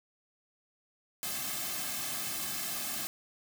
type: noise with comb filter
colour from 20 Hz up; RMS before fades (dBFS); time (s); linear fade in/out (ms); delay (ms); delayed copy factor
white; -36; 1.23-3.07; 0; 2.1; -0.9
effects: none